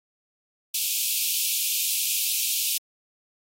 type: high-pass noise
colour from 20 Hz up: white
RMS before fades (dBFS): -25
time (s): 0.74-2.78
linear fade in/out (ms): 5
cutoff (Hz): 2400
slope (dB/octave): 96
effects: AAC 48 kbps